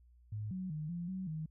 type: tone with pitch steps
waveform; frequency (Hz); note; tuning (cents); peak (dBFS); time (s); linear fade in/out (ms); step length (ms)
sine; 106.1 / 185.8 / 153.2 / 172.7 / 187.8 / 157; G#2 / F#3 / D#3 / F3 / F#3 / D#3; +38 / +7 / -27 / -19 / +26 / +16; -37; 0.32-1.46; 5; 190
effects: added 60 Hz sine -60 dBFS peak until 1.5 s